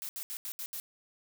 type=noise bursts at uneven times; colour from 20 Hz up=blue; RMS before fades=-39 dBFS; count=6; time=0.02-0.09 / 0.16-0.23 / 0.3-0.37 / 0.45-0.52 / 0.59-0.66 / 0.73-0.8 s; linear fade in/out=0 ms; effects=none